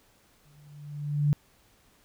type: tone with exponential growth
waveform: sine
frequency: 146.5 Hz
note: D3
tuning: 4 cents flat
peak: -18 dBFS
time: 0.45-1.33 s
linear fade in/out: 0 ms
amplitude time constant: 190 ms
effects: pink hiss -63 dBFS RMS until 2.04 s